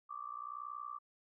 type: tone with amplitude modulation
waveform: sine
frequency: 1168 Hz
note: D6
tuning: 10 cents flat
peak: -38 dBFS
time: 0.09-0.99 s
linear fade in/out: 20 ms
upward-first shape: sine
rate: 60.9 Hz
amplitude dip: 95%
effects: none